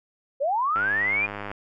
sine linear sweep, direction up, 516 to 2467 Hz, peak -21 dBFS, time 0.4-1.27 s, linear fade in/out 20 ms
click train, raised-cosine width 0.5 ms, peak -18 dBFS, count 78, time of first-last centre 0.76-1.515 s, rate 102 Hz
effects none

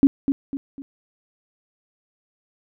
sine tone with echo, 275.8 Hz, C#4, 9 cents flat, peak -8 dBFS, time 0.03-0.07 s, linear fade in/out 0 ms, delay 250 ms, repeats 3, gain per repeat -8 dB, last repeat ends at 0.82 s, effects none

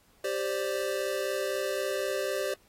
square chord, G suspended fourth, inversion none, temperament equal, 392 / 523.3 / 587.3 Hz, G4 / C5 / D5, 0 / 0 / 0 cents, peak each -34 dBFS, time 0.24-2.54 s, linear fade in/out 5 ms, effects pink hiss -64 dBFS RMS until 2.68 s + AAC 48 kbps

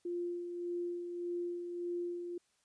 sine tone with tremolo, 349.2 Hz, F4, in tune, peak -34 dBFS, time 0.05-2.38 s, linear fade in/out 5 ms, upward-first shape sine, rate 1.7 Hz, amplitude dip 45%, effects white hiss -75 dBFS RMS until 2.64 s + resampled to 22050 Hz

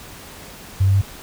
sine tone with pitch steps, 96.1 / 97.27 / 98.46 Hz, G2 / G2 / G2, -34 / -13 / +8 cents, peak -12 dBFS, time 0.8-1.016 s, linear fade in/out 10 ms, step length 72 ms, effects pink hiss -39 dBFS RMS until 1.22 s

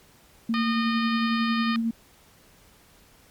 sine tone with tremolo, 228.4 Hz, A#3, 35 cents flat, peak -21 dBFS, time 0.49-1.91 s, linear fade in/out 5 ms, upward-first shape sine, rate 11 Hz, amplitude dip 35%
harmonic tone, 612 Hz, D#5, 29 cents flat, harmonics 2 / 3 / 4 / 5 / 6 / 7 / 8, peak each -29 / -33 / -35 / -37 / -39 / -40 / -41 dBFS, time 0.54-1.76 s, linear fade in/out 0 ms
effects pink hiss -56 dBFS RMS until 3.3 s + MP3 96 kbps

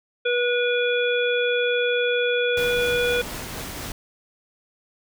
harmonic tone, 486.5 Hz, B4, 26 cents flat, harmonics 1 / 3 / 5 / 7, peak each -21 / -26 / -28 / -29 dBFS, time 0.25-3.22 s, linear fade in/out 10 ms
pink noise with tremolo, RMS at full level -32 dBFS, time 2.57-3.92 s, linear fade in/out 2 ms, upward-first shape triangle, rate 4.1 Hz, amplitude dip 25%
effects none

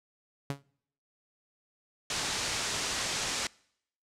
sawtooth tone with exponential decay, 140 Hz, C#3, 18 cents sharp, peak -25 dBFS, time 0.5-0.62 s, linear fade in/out 0 ms, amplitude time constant 26 ms
white low-pass noise, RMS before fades -33 dBFS, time 2.1-3.47 s, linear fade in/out 2 ms, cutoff 7500 Hz, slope 24 dB/octave
effects noise-tail reverb RT60 0.7 s tail -25 dB re dry + low-pass 12000 Hz 12 dB/octave

